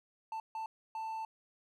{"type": "tone bursts at uneven times", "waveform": "triangle", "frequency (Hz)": 887, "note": "A5", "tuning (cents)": 14, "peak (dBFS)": -35, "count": 3, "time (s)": [[0.32, 0.4], [0.55, 0.66], [0.95, 1.25]], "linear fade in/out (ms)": 2, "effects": []}